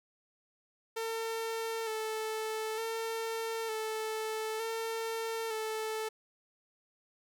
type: tone with vibrato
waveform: sawtooth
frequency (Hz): 444.8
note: A4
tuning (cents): +19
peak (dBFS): -30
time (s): 0.96-6.09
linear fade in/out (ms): 10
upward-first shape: square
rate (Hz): 0.55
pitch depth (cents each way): 27
effects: none